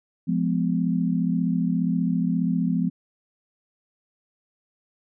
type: chord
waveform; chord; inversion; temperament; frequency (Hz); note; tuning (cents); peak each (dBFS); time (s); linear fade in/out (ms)
sine; F diminished; none; just; 174.61 / 209.5 / 251.4; F3 / Ab3 / Cb4; 0 / +15 / +31; -23 / -27 / -25; 0.27-2.9; 20
effects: none